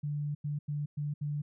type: tone bursts at uneven times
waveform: sine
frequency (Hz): 146.83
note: D3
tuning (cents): 0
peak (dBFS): -31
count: 5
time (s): 0.03-0.35 / 0.44-0.59 / 0.68-0.86 / 0.97-1.14 / 1.21-1.42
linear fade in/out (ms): 10
effects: none